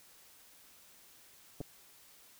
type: clicks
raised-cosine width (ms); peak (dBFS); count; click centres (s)
2; -28; 2; 1.605 / 1.612
effects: white hiss -60 dBFS RMS until 2.39 s